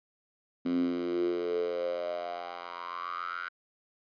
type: tone with high-pass filter sweep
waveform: 10% pulse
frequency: 87.31 Hz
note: F2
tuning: in tune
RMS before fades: -33 dBFS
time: 0.65-3.49 s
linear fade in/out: 10 ms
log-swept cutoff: 240 to 1500 Hz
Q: 9
effects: resampled to 11025 Hz